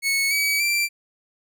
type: tone with pitch steps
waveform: sawtooth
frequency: 2205 / 2277 / 2352 Hz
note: C#7 / C#7 / D7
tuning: -10 / +46 / +2 cents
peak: -16 dBFS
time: 0.02-0.89 s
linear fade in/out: 50 ms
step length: 290 ms
effects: none